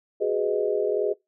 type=chord; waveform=sine; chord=G# minor seventh; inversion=third; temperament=just; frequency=373.8 / 415.3 / 498.4 / 623 Hz; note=F#4 / G#4 / B4 / D#5; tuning=+18 / 0 / +16 / +2 cents; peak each=-29 / -24 / -29 / -29 dBFS; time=0.2-1.14 s; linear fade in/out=20 ms; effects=noise-tail reverb RT60 0.2 s tail -25 dB re dry